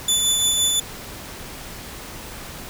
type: tone with tremolo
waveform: 20% pulse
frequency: 3492 Hz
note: A7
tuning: 14 cents flat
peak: -10 dBFS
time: 0.08-0.8 s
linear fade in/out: 5 ms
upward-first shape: sine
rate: 5.8 Hz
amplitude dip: 30%
effects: pink hiss -36 dBFS RMS until 2.69 s